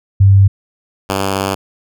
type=tone pair in turn; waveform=sine / 5% pulse; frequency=98 / 97.27 Hz; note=G2 / G2; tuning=0 / -13 cents; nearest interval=unison; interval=13 cents; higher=first; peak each=-4 dBFS; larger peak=neither; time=0.2-0.48 / 1.09-1.55 s; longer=second; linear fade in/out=10 ms; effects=none